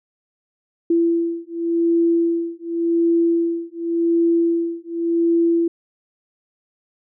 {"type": "beating tone pair", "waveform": "sine", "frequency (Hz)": [336, 336.89], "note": ["E4", "E4"], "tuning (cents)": [33, 38], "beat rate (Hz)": 0.89, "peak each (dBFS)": -19, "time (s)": [0.9, 5.68], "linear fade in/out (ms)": 5, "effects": []}